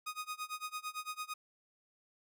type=tone with tremolo; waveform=sawtooth; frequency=1244.5 Hz; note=D#6; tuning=in tune; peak=-33 dBFS; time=0.06-1.34 s; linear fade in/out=10 ms; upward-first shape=sine; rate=8.9 Hz; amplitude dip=95%; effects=none